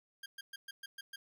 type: tone bursts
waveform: 20% pulse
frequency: 1604 Hz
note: G6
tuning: 39 cents sharp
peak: -39 dBFS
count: 7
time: 0.23-1.16 s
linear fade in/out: 5 ms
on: 30 ms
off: 120 ms
effects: 13-bit